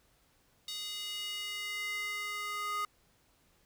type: tone with high-pass filter sweep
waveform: square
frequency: 413.7 Hz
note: G#4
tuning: 7 cents flat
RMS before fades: -38 dBFS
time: 0.68-2.85 s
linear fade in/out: 2 ms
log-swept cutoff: 3800 to 1300 Hz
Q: 3.6
effects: pink hiss -69 dBFS RMS until 3.65 s